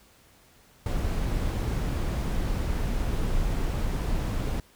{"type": "noise", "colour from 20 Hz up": "brown", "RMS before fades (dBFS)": -27, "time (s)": [0.86, 4.6], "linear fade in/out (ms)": 2, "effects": ["pink hiss -58 dBFS RMS until 4.75 s"]}